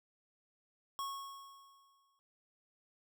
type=tone with exponential decay; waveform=square; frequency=1100 Hz; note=C#6; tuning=14 cents flat; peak=-37 dBFS; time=0.99-2.19 s; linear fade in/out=0 ms; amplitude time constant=260 ms; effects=none